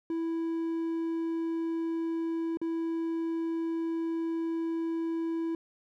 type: tone with dropouts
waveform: triangle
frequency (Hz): 329.6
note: E4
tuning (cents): 0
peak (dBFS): -27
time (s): 0.1-5.55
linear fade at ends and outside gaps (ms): 2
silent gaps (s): 2.572-2.615
effects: none